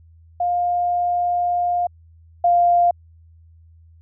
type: tone pair in turn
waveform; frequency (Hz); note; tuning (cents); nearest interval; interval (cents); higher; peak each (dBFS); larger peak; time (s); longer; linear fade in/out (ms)
sine; 706 / 698.7; F5 / F5; +19 / +1; unison; 18; first; -17 / -12; second; 0.4-1.87 / 2.44-2.91; first; 5
effects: added 82 Hz sine -46 dBFS peak until 4.01 s